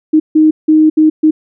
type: tone bursts at uneven times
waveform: sine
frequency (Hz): 311.1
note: D#4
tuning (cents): 0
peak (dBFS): -4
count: 5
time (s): 0.13-0.2 / 0.35-0.51 / 0.68-0.9 / 0.97-1.1 / 1.23-1.31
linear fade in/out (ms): 10
effects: none